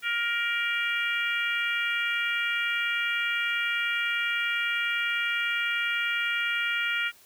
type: harmonic tone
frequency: 470 Hz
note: A#4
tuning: 14 cents sharp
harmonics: 3 / 4 / 5 / 6 / 7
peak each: -29 / -32 / -30 / -34 / -38 dBFS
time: 0.02-7.12 s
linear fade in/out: 50 ms
effects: white hiss -56 dBFS RMS until 7.25 s